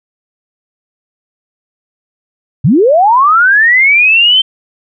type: linear sweep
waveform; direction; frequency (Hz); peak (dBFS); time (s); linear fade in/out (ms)
sine; up; 108.2 to 3136; -4; 2.64-4.42; 10
effects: none